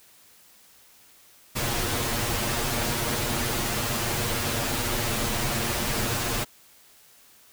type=noise with comb filter; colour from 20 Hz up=pink; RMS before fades=-27 dBFS; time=1.55-6.45 s; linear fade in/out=20 ms; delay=8.5 ms; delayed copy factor=+0.95; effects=white hiss -55 dBFS RMS until 7.52 s